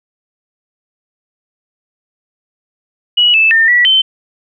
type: tone with pitch steps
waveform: sine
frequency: 2922 / 2630 / 1809 / 1944 / 3082 Hz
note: F#7 / E7 / A6 / B6 / G7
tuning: -22 / -5 / +48 / -28 / -30 cents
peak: -6 dBFS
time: 3.17-4.02 s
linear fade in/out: 10 ms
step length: 170 ms
effects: none